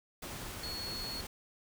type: tone in noise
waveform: sine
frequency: 4351 Hz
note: C#8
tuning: 33 cents flat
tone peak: -39 dBFS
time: 0.63-1.21 s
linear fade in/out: 5 ms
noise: pink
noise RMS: -43 dBFS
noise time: 0.22-1.27 s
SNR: +1 dB
effects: none